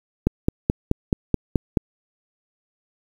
click train, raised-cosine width 3 ms, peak -4 dBFS, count 8, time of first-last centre 0.27-1.772 s, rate 4.66 Hz, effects 7-bit

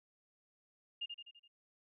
sine tone with echo, 2825 Hz, F7, 19 cents sharp, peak -37 dBFS, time 1.01-1.06 s, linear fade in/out 10 ms, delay 84 ms, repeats 5, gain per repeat -5 dB, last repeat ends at 1.48 s, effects none

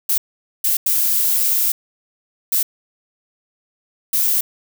violet noise bursts at uneven times, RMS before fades -17 dBFS, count 5, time 0.09-0.18 / 0.64-0.77 / 0.86-1.72 / 2.52-2.63 / 4.13-4.41 s, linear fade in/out 5 ms, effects none

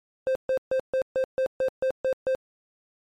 triangle tone bursts, 523.3 Hz, C5, in tune, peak -19 dBFS, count 10, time 0.27-2.35 s, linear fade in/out 0 ms, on 82 ms, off 140 ms, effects MP3 64 kbps

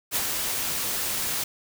white noise with ADSR envelope, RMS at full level -24 dBFS, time 0.11-1.44 s, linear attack 48 ms, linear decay 49 ms, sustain -4 dB, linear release 5 ms, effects none

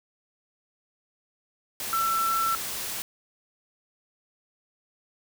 sine tone in noise, 1338 Hz, E6, 25 cents sharp, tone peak -23 dBFS, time 1.93-2.55 s, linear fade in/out 0 ms, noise white, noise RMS -33 dBFS, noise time 1.8-3.02 s, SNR +7 dB, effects none

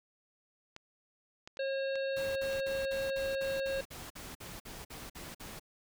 clicks, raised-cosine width 0.2 ms, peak -29 dBFS, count 5, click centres 0.764 / 1.475 / 1.571 / 1.956 / 2.53 s
harmonic tone, 541 Hz, C#5, 42 cents flat, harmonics 1 / 3 / 5 / 7 / 8, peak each -32 / -42 / -46 / -49 / -50 dBFS, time 1.59-3.81 s, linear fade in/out 5 ms
pink noise bursts, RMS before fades -46 dBFS, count 14, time 2.16-5.597 s, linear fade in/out 10 ms, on 200 ms, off 49 ms
effects none

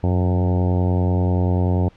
harmonic tone with a mistuned harmonic, 90.3 Hz, F#2, 42 cents flat, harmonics 1 / 2 / 3 / 4 / 5 / 6 / 7 / 8 / 9 / 10, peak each -17 / -23 / -27 / -29 / -31 / -33 / -34 / -35 / -36 / -37 dBFS, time 0.03-1.89 s, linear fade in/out 10 ms, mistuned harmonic 1, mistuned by +25 cents, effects pink hiss -52 dBFS RMS until 1.96 s + low-pass 3000 Hz 12 dB/octave

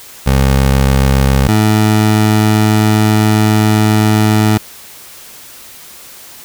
20% pulse tone pair in turn, 67.2 / 107.48 Hz, C2 / A2, +47 / -40 cents, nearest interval minor sixth, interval 813 cents, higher second, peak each -3 dBFS, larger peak neither, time 0.26-1.48 / 1.48-4.58 s, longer second, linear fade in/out 10 ms, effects white hiss -35 dBFS RMS until 6.44 s

